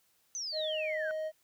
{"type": "exponential sweep", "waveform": "sine", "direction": "down", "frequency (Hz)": [6272, 1480], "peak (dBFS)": -35, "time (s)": [0.35, 1.11], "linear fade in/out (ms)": 0}
{"type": "tone with pitch glide", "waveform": "triangle", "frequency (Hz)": [622.3, 626.3], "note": ["D#5", "D#5"], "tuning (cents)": [0, 11], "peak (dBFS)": -31, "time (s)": [0.52, 1.32], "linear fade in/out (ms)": 50, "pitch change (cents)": 11, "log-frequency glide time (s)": [0.97, 1.1]}
{"effects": ["white hiss -71 dBFS RMS until 1.43 s"]}